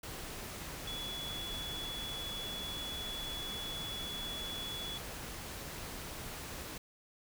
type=tone in noise; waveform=sine; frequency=3400 Hz; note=G#7; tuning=40 cents sharp; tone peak=-40 dBFS; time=0.87-4.98 s; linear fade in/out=5 ms; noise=pink; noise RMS=-44 dBFS; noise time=0.03-6.78 s; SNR=+1 dB; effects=none